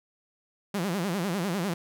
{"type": "tone with vibrato", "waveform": "sawtooth", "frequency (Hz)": 185, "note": "F#3", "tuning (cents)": 0, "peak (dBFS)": -23, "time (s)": [0.74, 1.74], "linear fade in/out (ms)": 5, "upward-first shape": "sine", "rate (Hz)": 10, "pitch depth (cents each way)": 200, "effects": []}